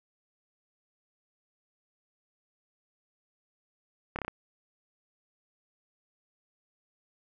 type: slowing click train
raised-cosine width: 0.5 ms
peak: -18 dBFS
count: 5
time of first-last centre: 4.16-4.281 s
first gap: 28 ms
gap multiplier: 1.05
effects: none